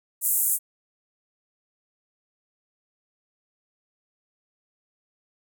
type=band-pass noise; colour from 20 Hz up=white; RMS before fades=-23 dBFS; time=0.21-0.59 s; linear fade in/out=50 ms; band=7600 to 16000 Hz; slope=48 dB/octave; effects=none